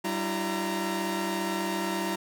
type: tone cluster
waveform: sawtooth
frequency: 193 / 302.1 / 337 / 928 Hz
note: G3 / D4 / E4 / A#5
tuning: -27 / +49 / +38 / -8 cents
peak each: -29 / -35 / -28 / -30 dBFS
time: 0.04-2.16 s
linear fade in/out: 10 ms
effects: none